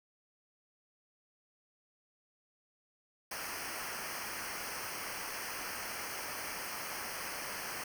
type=noise with comb filter; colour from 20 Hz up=pink; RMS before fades=-41 dBFS; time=3.31-7.84 s; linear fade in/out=5 ms; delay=0.27 ms; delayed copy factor=-0.9; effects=none